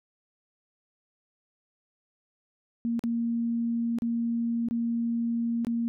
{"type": "tone with dropouts", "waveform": "sine", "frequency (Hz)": 233.1, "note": "A#3", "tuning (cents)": 0, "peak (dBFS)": -25, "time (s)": [2.85, 5.88], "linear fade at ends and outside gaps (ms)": 0, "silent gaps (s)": [[2.993, 3.038], [3.986, 4.021], [4.686, 4.71], [5.648, 5.669]], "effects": []}